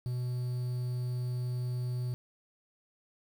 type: tone with quantisation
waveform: triangle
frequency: 124.1 Hz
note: B2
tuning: 9 cents sharp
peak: -29 dBFS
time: 0.06-2.14 s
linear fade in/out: 0 ms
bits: 9
effects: none

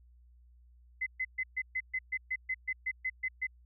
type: tone bursts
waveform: sine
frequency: 2039 Hz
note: C7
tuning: 45 cents flat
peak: -30 dBFS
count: 14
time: 1.01-3.47 s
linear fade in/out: 10 ms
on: 55 ms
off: 130 ms
effects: added 60 Hz sine -57 dBFS peak until 3.65 s

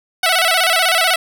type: tone with vibrato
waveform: 10% pulse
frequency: 698.5 Hz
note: F5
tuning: in tune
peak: -4 dBFS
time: 0.23-1.16 s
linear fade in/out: 5 ms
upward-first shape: square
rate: 16 Hz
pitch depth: 100 cents each way
effects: none

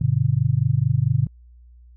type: chord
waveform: sine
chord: G major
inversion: none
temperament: just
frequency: 98 / 122.5 / 147 Hz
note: G2 / B2 / D3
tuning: 0 / -14 / +2 cents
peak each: -24 / -19 / -21 dBFS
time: 0.01-1.27 s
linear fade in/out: 5 ms
effects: added 60 Hz sine -45 dBFS peak until 1.96 s

